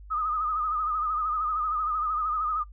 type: tone with vibrato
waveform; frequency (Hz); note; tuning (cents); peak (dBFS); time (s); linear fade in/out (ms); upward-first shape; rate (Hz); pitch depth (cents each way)
sine; 1244.5; D#6; 0; -25; 0.1-2.64; 20; sine; 13; 68
effects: noise-tail reverb RT60 0.1 s tail -20 dB re dry + added 50 Hz sine -43 dBFS peak until 2.72 s